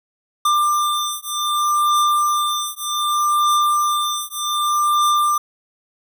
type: beating tone pair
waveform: square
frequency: 1191 / 1191.65 Hz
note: D6 / D6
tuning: +24 / +25 cents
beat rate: 0.65 Hz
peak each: -20 dBFS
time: 0.45-5.38 s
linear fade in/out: 5 ms
effects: none